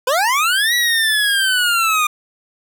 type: linear two-way sweep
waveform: 25% pulse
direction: up then down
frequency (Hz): 479.4 to 1951 to 1207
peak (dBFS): -10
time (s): 0.07-2.07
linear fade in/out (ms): 5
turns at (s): 0.74
effects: none